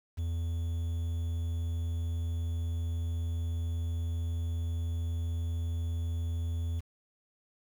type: tone with quantisation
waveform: triangle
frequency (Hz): 83.7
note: E2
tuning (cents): +27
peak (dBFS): -28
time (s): 0.17-6.81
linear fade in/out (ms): 20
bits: 9
effects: none